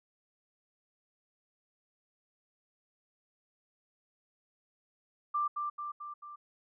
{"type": "tone with echo", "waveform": "sine", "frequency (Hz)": 1182, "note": "D6", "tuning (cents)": 11, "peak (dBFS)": -28, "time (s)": [5.34, 5.48], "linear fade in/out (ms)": 10, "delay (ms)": 220, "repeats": 4, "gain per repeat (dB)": -4, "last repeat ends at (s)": 6.36, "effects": []}